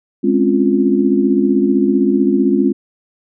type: chord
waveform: sine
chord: Db major seventh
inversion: second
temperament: equal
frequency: 207.7 / 261.6 / 277.2 / 349.2 Hz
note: Ab3 / C4 / Db4 / F4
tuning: 0 / 0 / 0 / 0 cents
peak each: -16 dBFS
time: 0.23-2.73 s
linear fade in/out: 20 ms
effects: none